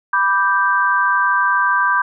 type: chord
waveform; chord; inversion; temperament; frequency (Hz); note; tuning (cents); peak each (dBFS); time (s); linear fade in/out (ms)
sine; G major; first; equal; 987.8 / 1174.7 / 1568; B5 / D6 / G6; 0 / 0 / 0; -18 / -18 / -16; 0.13-2.02; 5
effects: none